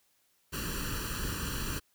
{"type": "noise with comb filter", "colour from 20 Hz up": "pink", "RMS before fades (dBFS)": -35, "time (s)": [0.52, 1.8], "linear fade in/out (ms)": 20, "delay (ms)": 0.69, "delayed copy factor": 0.9, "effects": ["white hiss -71 dBFS RMS until 1.94 s"]}